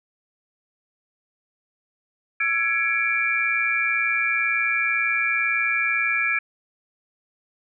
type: tone cluster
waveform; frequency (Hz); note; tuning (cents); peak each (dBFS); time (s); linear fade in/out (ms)
sine; 1337 / 1670 / 2241 / 2361; E6 / G#6 / C#7 / D7; +24 / +9 / +18 / +9; -30 / -25 / -28 / -22; 2.4-6.39; 5
effects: none